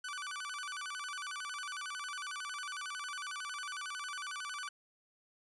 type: tone with vibrato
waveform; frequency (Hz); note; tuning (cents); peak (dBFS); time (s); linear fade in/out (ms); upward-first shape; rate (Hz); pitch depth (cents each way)
sawtooth; 1318.5; E6; 0; -36; 0.04-4.69; 5; square; 11; 220
effects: resampled to 24000 Hz + 13-bit